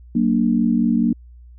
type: chord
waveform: sine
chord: Gb augmented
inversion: none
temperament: equal with one note detuned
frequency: 188.34 / 233.1 / 293.7 Hz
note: Gb3 / Bb3 / D4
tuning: +31 / 0 / 0 cents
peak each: -21 / -16 / -22 dBFS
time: 0.15-1.13 s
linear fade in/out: 5 ms
effects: added 60 Hz sine -40 dBFS peak until 1.58 s